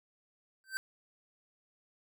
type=tone with exponential growth; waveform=square; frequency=1553 Hz; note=G6; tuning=17 cents flat; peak=-30 dBFS; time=0.64-0.77 s; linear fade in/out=0 ms; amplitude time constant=27 ms; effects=none

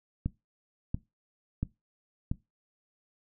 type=click train; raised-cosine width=5 ms; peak=-17 dBFS; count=4; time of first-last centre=0.26-2.315 s; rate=1.46 Hz; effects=noise-tail reverb RT60 0.2 s tail -19 dB re dry

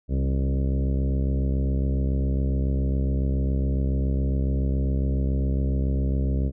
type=harmonic tone with a mistuned harmonic; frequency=67.2 Hz; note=C2; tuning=47 cents sharp; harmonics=1 / 2 / 3 / 4 / 5 / 6 / 7 / 8 / 9; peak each=-22 / -28 / -32 / -33 / -41 / -39 / -41 / -44 / -44 dBFS; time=0.08-6.52 s; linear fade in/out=50 ms; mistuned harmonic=3; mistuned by=-30 cents; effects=none

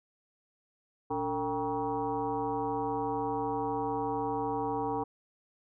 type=tone with frequency modulation; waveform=sine; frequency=620 Hz; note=D#5; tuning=6 cents flat; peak=-29 dBFS; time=1.1-5.04 s; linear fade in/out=10 ms; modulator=167 Hz; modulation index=2.4; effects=none

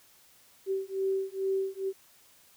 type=beating tone pair; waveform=sine; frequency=384.5 / 386.8 Hz; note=G4 / G4; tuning=-33 / -23 cents; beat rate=2.3 Hz; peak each=-31 dBFS; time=0.66-1.93 s; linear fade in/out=50 ms; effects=white hiss -60 dBFS RMS until 2.56 s

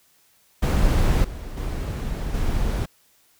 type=noise with level steps; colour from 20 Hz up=brown; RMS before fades=-18 / -33 / -27 / -23 dBFS; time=0.62-2.86 s; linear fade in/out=10 ms; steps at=1.24 / 1.57 / 2.34 s; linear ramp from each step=5 ms; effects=white hiss -60 dBFS RMS until 3.39 s

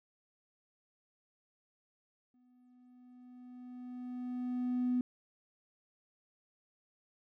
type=tone with exponential growth; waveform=triangle; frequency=248.7 Hz; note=B3; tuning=12 cents sharp; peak=-24 dBFS; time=2.34-5.01 s; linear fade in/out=2 ms; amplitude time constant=580 ms; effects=tanh soft clip ceiling -26 dBFS

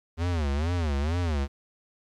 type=tone with vibrato; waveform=square; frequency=78.5 Hz; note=D#2; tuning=16 cents sharp; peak=-25 dBFS; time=0.17-1.48 s; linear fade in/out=50 ms; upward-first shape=sine; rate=2.2 Hz; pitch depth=220 cents each way; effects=low-pass 6000 Hz 12 dB/octave + 10-bit

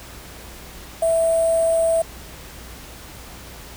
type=tone with sample-and-hold; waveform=sine; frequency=659.3 Hz; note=E5; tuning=in tune; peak=-15 dBFS; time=1.02-2.02 s; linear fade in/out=5 ms; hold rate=8820 Hz; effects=added 60 Hz sine -43 dBFS peak until 3.76 s + pink hiss -40 dBFS RMS until 3.76 s

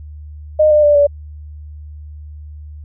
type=tone with pitch steps; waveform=sine; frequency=614 / 601 / 588.3 / 575.9 Hz; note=D#5 / D5 / D5 / D5; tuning=-23 / +40 / +3 / -34 cents; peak=-7 dBFS; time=0.59-1.07 s; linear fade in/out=10 ms; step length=120 ms; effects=added 75 Hz sine -30 dBFS peak until 2.84 s

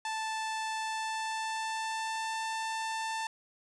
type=tone with pitch glide; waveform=sawtooth; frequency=880 to 889.7 Hz; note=A5 to A5; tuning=0 to +19 cents; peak=-29 dBFS; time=0.05-3.27 s; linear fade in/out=2 ms; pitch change=+19 cents; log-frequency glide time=0.78-2.4 s; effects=resampled to 22050 Hz + 10-bit

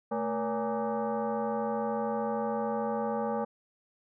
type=tone with frequency modulation; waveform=sine; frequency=127.4 Hz; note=C3; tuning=46 cents flat; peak=-28 dBFS; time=0.11-3.45 s; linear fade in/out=10 ms; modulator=348 Hz; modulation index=2.5; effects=none

